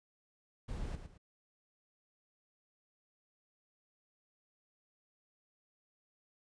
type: noise with echo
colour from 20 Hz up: brown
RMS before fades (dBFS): -41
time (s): 0.68-0.96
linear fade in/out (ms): 10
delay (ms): 110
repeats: 2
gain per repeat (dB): -8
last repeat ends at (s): 1.18
effects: resampled to 22050 Hz